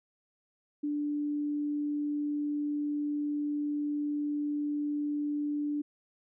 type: tone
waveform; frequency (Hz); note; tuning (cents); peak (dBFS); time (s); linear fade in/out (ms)
sine; 293.7; D4; 0; -29; 0.83-5.82; 10
effects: none